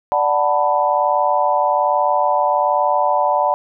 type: chord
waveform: sine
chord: B minor seventh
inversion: first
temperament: equal with one note detuned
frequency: 587.3 / 740 / 886.6 / 987.8 Hz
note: D5 / F#5 / A5 / B5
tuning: 0 / 0 / +13 / 0 cents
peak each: -19 dBFS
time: 0.12-3.54 s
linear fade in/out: 0 ms
effects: none